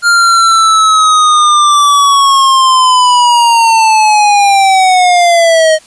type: linear sweep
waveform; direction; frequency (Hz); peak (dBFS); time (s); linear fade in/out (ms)
square; down; 1408 to 622.3; -5; 0.02-5.79; 50
effects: white hiss -40 dBFS RMS until 5.86 s + resampled to 22050 Hz